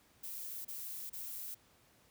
violet noise bursts, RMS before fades -44 dBFS, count 3, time 0.23-1.548 s, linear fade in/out 10 ms, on 420 ms, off 29 ms, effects pink hiss -67 dBFS RMS until 2.1 s + high-pass 60 Hz 12 dB/octave

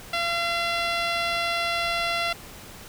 10% pulse tone with low-pass filter, 683 Hz, F5, 39 cents flat, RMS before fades -26 dBFS, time 0.13-2.33 s, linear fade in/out 5 ms, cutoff 5800 Hz, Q 0.78, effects pink hiss -43 dBFS RMS until 2.88 s

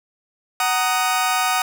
sawtooth chord, D# minor, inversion first, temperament just, 746.7 / 933.4 / 1244.5 Hz, F#5 / A#5 / D#6, +16 / +2 / 0 cents, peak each -17 / -22 / -18 dBFS, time 0.6-1.62 s, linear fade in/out 2 ms, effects none

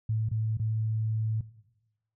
sine tone with dropouts, 110 Hz, A2, in tune, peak -25 dBFS, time 0.09-1.41 s, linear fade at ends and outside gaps 5 ms, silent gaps 0.289-0.313 / 0.572-0.596 s, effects noise-tail reverb RT60 1.0 s tail -18 dB re dry

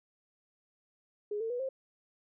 sine tone with pitch steps, 416 / 451 / 489 / 530.2 Hz, G#4 / A4 / B4 / C5, +3 / +43 / -17 / +23 cents, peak -32 dBFS, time 1.31-1.69 s, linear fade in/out 5 ms, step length 95 ms, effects none

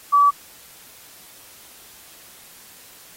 sine tone, 1148 Hz, D6, 40 cents flat, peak -11 dBFS, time 0.12-0.31 s, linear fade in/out 20 ms, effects white hiss -46 dBFS RMS until 3.16 s + AAC 48 kbps

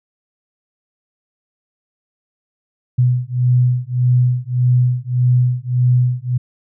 sine beating tone pair, 123.7 / 125.4 Hz, B2 / B2, +3 / +27 cents, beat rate 1.7 Hz, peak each -15 dBFS, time 2.98-6.38 s, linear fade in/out 10 ms, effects none

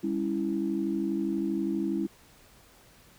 sine chord, C# diminished, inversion second, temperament equal with one note detuned, 201 / 277.2 / 329.6 Hz, G3 / C#4 / E4, +44 / 0 / 0 cents, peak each -31 / -32 / -29 dBFS, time 0.03-2.07 s, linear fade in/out 10 ms, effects tanh soft clip ceiling -17 dBFS + pink hiss -57 dBFS RMS until 3.18 s

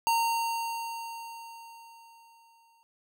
square tone with exponential decay, 921 Hz, A#5, 21 cents flat, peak -23 dBFS, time 0.07-2.83 s, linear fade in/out 0 ms, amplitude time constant 600 ms, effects none

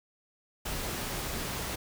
pink noise, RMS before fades -35 dBFS, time 0.65-1.76 s, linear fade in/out 10 ms, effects none

